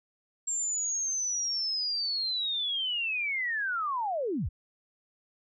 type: linear sweep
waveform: sine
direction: down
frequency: 7459 to 42 Hz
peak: -28 dBFS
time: 0.47-4.49 s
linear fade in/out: 10 ms
effects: none